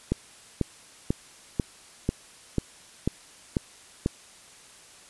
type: click train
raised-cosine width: 3 ms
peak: -10 dBFS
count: 9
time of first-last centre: 0.12-4.061 s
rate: 2.03 Hz
effects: white hiss -51 dBFS RMS until 5.09 s + resampled to 24000 Hz